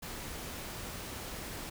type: noise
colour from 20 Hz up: pink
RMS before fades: -42 dBFS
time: 0.02-1.7 s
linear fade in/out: 10 ms
effects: none